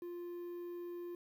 triangle tone, 349.2 Hz, F4, in tune, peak -40 dBFS, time 0.02-1.15 s, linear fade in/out 2 ms, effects 11-bit

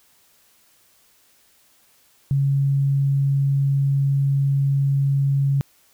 sine tone, 138.59 Hz, C#3, in tune, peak -16 dBFS, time 2.31-5.61 s, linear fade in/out 0 ms, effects white hiss -58 dBFS RMS until 5.93 s

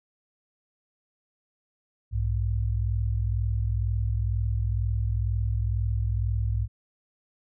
sine tone pair together, 61.74 / 103.83 Hz, B1 / G#2, 0 / 0 cents, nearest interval major sixth, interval 900 cents, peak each -26 dBFS, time 2.11-6.68 s, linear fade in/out 50 ms, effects none

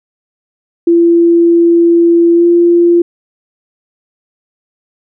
sine tone with pitch glide, 339.5 to 344.4 Hz, F4 to F4, -49 to -24 cents, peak -4 dBFS, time 0.87-3.02 s, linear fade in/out 5 ms, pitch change +25 cents, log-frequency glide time 2.34-2.45 s, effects none

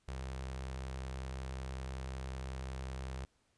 sawtooth tone with notch filter, 65.41 Hz, C2, in tune, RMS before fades -42 dBFS, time 0.08-3.25 s, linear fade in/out 0 ms, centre 260 Hz, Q 1.6, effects pink hiss -75 dBFS RMS until 3.57 s + resampled to 22050 Hz

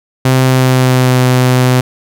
sawtooth tone with pitch glide, 130 to 126.96 Hz, C3 to B2, -11 to +48 cents, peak -3 dBFS, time 0.25-1.81 s, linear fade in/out 5 ms, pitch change -41 cents, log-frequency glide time 0.44-1.21 s, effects none

